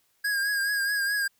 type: tone with vibrato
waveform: square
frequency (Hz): 1635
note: G#6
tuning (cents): -28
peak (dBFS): -25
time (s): 0.24-1.28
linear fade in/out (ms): 10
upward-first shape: triangle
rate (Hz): 4.7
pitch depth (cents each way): 49
effects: white hiss -69 dBFS RMS until 1.39 s